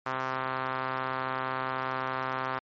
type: tone with band-pass filter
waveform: sawtooth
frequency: 130.81 Hz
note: C3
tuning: in tune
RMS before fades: -32 dBFS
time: 0.06-2.59 s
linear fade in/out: 5 ms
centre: 1200 Hz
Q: 2.1
effects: MP3 32 kbps